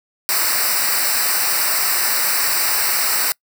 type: noise with comb filter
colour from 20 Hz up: white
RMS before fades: -18 dBFS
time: 0.29-3.32 s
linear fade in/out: 0 ms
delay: 0.3 ms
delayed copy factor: -0.95
effects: noise-tail reverb RT60 0.1 s tail -26 dB re dry